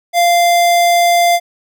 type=tone; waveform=square; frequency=694 Hz; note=F5; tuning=11 cents flat; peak=-9 dBFS; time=0.13-1.4 s; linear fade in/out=50 ms; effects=none